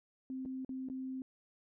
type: tone with dropouts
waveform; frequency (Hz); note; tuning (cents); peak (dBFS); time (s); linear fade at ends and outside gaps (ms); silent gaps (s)
sine; 261.2; C4; -3; -38; 0.3-1.22; 1; 0.452-0.458 / 0.648-0.692 / 0.887-0.899
effects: none